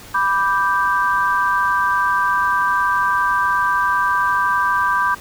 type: chord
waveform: sine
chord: G major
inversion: first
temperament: equal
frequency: 987.8 / 1174.7 / 1568 Hz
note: B5 / D6 / G6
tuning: 0 / 0 / 0 cents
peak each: -19 dBFS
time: 0.14-5.15 s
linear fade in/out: 10 ms
effects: pink hiss -39 dBFS RMS until 5.2 s